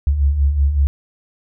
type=beating tone pair; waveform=sine; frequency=66.4 / 71.7 Hz; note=C2 / D2; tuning=+26 / -41 cents; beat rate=5.3 Hz; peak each=-21 / -13 dBFS; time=0.07-0.87 s; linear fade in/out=0 ms; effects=none